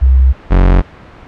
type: tone pair in turn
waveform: sine / 40% pulse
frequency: 65.1 / 45.61 Hz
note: C2 / F#1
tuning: -8 / -24 cents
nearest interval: tritone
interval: 616 cents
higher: first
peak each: -4 dBFS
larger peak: neither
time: 0.01-0.33 / 0.5-0.82 s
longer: neither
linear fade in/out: 20 ms
effects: pink hiss -36 dBFS RMS until 1.27 s + low-pass 2000 Hz 12 dB/octave